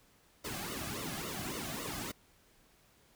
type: noise with flanger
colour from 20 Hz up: pink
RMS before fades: -40 dBFS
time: 0.44-2.12 s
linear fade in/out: 10 ms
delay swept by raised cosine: 1.2 to 2.2 ms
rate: 3.6 Hz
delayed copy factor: -1
effects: pink hiss -66 dBFS RMS until 3.15 s